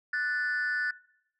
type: tone pair together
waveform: sine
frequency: 1479.3 / 1760 Hz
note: F#6 / A6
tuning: -1 / 0 cents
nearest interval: minor third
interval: 301 cents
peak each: -28 dBFS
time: 0.13-0.91 s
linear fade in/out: 5 ms
effects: noise-tail reverb RT60 0.8 s tail -22 dB re dry + tanh soft clip ceiling -24 dBFS